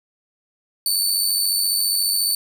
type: tone with amplitude modulation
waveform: 20% pulse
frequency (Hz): 4514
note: C#8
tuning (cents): +31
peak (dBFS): -10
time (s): 0.86-2.35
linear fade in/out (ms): 2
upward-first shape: sine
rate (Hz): 94.5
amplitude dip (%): 45
effects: none